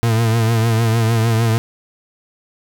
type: tone with vibrato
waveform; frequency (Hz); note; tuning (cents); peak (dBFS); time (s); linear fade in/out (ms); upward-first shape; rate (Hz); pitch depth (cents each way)
40% pulse; 113.6; A#2; -44; -12; 0.03-1.58; 0; triangle; 6.6; 67
effects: none